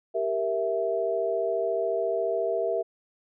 sine chord, E diminished, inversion first, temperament equal, 392 / 466.2 / 659.3 Hz, G4 / Bb4 / E5, 0 / 0 / 0 cents, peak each -30 / -29 / -27 dBFS, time 0.14-2.83 s, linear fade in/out 20 ms, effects none

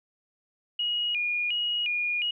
sine tone with vibrato, 2654 Hz, E7, 11 cents sharp, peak -25 dBFS, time 0.79-2.31 s, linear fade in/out 5 ms, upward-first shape square, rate 1.4 Hz, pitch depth 150 cents each way, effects none

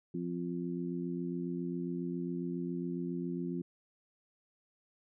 harmonic tone, 87.31 Hz, F2, in tune, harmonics 2 / 3 / 4, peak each -37 / -39 / -40 dBFS, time 0.14-3.62 s, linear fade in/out 5 ms, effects none

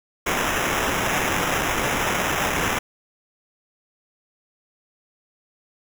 violet noise with sample-and-hold, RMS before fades -23 dBFS, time 0.26-2.79 s, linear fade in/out 10 ms, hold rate 4410 Hz, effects none

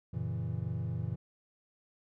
triangle chord, F# dominant seventh, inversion none, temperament equal, 92.5 / 116.54 / 138.59 / 164.81 Hz, F#2 / A#2 / C#3 / E3, 0 / 0 / 0 / 0 cents, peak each -37 / -34 / -39 / -37 dBFS, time 0.13-1.16 s, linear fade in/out 10 ms, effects none

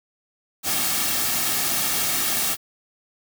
white noise with comb filter, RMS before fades -23 dBFS, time 0.63-2.57 s, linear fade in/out 50 ms, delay 2 ms, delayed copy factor -0.5, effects none

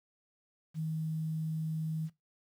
sine tone with quantisation, 158.4 Hz, D#3, 31 cents sharp, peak -32 dBFS, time 0.74-2.1 s, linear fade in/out 50 ms, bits 10, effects noise-tail reverb RT60 0.2 s tail -18 dB re dry

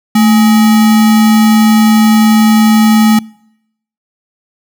sine tone with sample-and-hold, 219.3 Hz, A3, 6 cents flat, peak -4 dBFS, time 0.15-3.19 s, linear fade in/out 5 ms, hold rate 1050 Hz, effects noise-tail reverb RT60 0.8 s tail -26 dB re dry

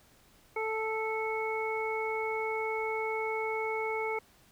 harmonic tone, 440 Hz, A4, in tune, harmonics 1 / 2 / 3 / 5, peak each -33 / -36 / -42 / -36 dBFS, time 0.56-4.19 s, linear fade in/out 5 ms, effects pink hiss -62 dBFS RMS until 4.51 s

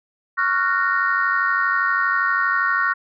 sine chord, Gb major seventh, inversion second, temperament just, 1110 / 1387.5 / 1480 / 1850 Hz, Db6 / F6 / Gb6 / Bb6, +2 / -12 / 0 / -14 cents, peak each -22 dBFS, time 0.37-2.94 s, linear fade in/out 20 ms, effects tanh soft clip ceiling -7 dBFS

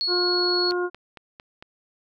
sine tone, 4353 Hz, C#8, 32 cents flat, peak -22 dBFS, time 0.01-0.71 s, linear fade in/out 0 ms
harmonic tone, 356.3 Hz, F4, 35 cents sharp, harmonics 1 / 2 / 3 / 4, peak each -23 / -35 / -33 / -31 dBFS, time 0.07-0.9 s, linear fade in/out 50 ms
click train, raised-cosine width 0.3 ms, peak -25 dBFS, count 5, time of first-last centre 0.72-1.625 s, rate 4.42 Hz
effects none

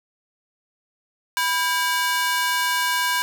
sawtooth ring-modulated tone, 1297 Hz, E6, 28 cents flat, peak -13 dBFS, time 1.37-3.22 s, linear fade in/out 0 ms, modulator 309 Hz, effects none

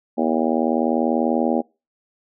harmonic tone, 80.2 Hz, E2, 47 cents flat, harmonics 3 / 4 / 5 / 6 / 7 / 8 / 9 / 10, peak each -21 / -24 / -27 / -29 / -25 / -29 / -29 / -28 dBFS, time 0.17-1.62 s, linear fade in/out 20 ms, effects noise-tail reverb RT60 0.3 s tail -26 dB re dry

